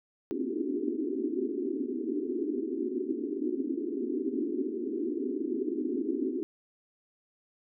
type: band-pass noise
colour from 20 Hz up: white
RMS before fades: -32 dBFS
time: 0.31-6.43 s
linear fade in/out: 0 ms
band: 240 to 400 Hz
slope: 96 dB/octave
effects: none